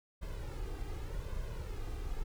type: noise with flanger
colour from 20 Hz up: brown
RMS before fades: -39 dBFS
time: 0.21-2.24 s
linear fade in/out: 20 ms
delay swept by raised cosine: 1.9 to 2.54 ms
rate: 0.86 Hz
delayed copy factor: +0.7
effects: none